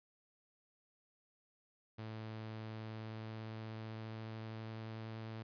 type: tone with pitch glide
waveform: sawtooth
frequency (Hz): 110 to 111.34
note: A2 to A2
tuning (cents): 0 to +21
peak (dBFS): -40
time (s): 1.98-5.43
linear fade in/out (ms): 10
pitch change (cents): +21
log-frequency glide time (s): 2.66-5.16
effects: resampled to 11025 Hz